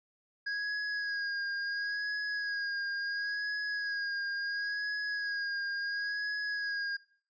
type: tone with vibrato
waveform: square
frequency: 1645 Hz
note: G#6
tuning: 17 cents flat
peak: -33 dBFS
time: 0.46-6.97 s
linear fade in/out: 10 ms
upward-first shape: sine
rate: 0.72 Hz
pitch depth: 33 cents each way
effects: noise-tail reverb RT60 0.5 s tail -21 dB re dry + resampled to 16000 Hz